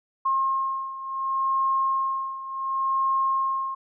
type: beating tone pair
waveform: sine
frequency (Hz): 1071 / 1071.69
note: C6 / C6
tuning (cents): +40 / +41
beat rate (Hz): 0.69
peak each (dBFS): -24 / -28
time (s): 0.25-3.75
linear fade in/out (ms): 10
effects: none